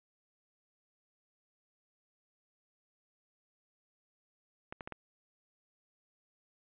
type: clicks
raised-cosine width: 0.5 ms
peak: -26 dBFS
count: 4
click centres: 4.725 / 4.808 / 4.875 / 4.923 s
effects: resampled to 8000 Hz